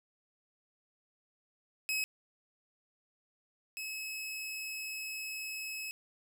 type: tone pair in turn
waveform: sawtooth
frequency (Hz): 2559 / 2577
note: D#7 / E7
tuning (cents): +48 / -40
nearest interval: unison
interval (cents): 12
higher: second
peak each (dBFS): -28 / -35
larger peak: first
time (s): 1.89-2.04 / 3.77-5.91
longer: second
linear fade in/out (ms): 0
effects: none